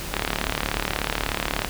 click train, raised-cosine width 0.3 ms, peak -6 dBFS, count 56, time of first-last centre 0.14-1.647 s, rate 36.5 Hz, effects added 43 Hz sine -34 dBFS peak until 1.69 s + pink hiss -33 dBFS RMS until 1.69 s

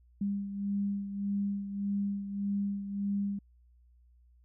sine beating tone pair, 200.2 / 201.9 Hz, G3 / G#3, +37 / -49 cents, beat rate 1.7 Hz, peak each -31 / -38 dBFS, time 0.21-3.39 s, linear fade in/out 5 ms, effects added 60 Hz sine -59 dBFS peak until 4.44 s

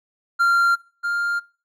triangle tone pair in turn, 1385 / 1400.3 Hz, F6 / F6, -15 / +4 cents, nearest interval unison, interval 19 cents, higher second, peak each -12 / -19 dBFS, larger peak first, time 0.39-0.76 / 1.03-1.4 s, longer neither, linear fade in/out 20 ms, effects noise-tail reverb RT60 0.4 s tail -22 dB re dry

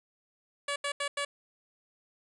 10% pulse tone bursts at uneven times, 570 Hz, C#5, 48 cents sharp, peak -22 dBFS, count 4, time 0.68-0.76 / 0.84-0.92 / 1-1.08 / 1.17-1.25 s, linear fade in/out 5 ms, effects resampled to 24000 Hz

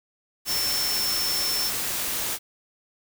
sine tone in noise, 5370 Hz, E8, 31 cents sharp, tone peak -25 dBFS, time 0.46-1.72 s, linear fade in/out 50 ms, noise white, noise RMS -28 dBFS, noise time 0.45-2.39 s, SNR 0 dB, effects none

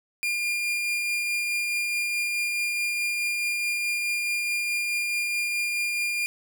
40% pulse tone with tremolo, 2408 Hz, D7, 43 cents sharp, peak -23 dBFS, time 0.23-6.26 s, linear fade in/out 0 ms, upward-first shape triangle, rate 4.7 Hz, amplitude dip 25%, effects none

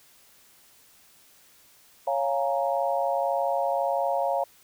sine chord, Bb minor seventh, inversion first, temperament equal, 554.4 / 698.5 / 830.6 / 932.3 Hz, Db5 / F5 / Ab5 / Bb5, 0 / 0 / 0 / 0 cents, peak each -27 / -27 / -31 / -31 dBFS, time 2.07-4.44 s, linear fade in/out 5 ms, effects white hiss -57 dBFS RMS until 4.63 s

